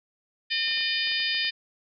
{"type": "harmonic tone", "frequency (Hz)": 607, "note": "D#5", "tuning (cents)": -43, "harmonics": [3, 4, 5, 6, 7, 8], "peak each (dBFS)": [-31, -31, -31, -31, -37, -30], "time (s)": [0.5, 1.51], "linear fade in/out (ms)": 20}
{"type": "clicks", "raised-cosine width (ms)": 0.5, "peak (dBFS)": -33, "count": 9, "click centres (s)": [0.682, 0.713, 0.775, 0.808, 1.073, 1.116, 1.202, 1.348, 1.449]}
{"effects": []}